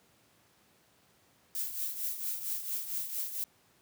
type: noise with tremolo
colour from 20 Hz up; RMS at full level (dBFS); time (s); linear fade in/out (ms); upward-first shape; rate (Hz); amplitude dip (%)
violet; -33; 1.55-3.44; 0; triangle; 4.4; 70
effects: pink hiss -66 dBFS RMS until 3.81 s + high-pass 100 Hz 12 dB/octave